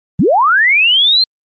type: linear sweep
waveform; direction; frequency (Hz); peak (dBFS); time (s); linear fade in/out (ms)
sine; up; 123.47 to 4221; -7; 0.19-1.24; 5
effects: Opus 24 kbps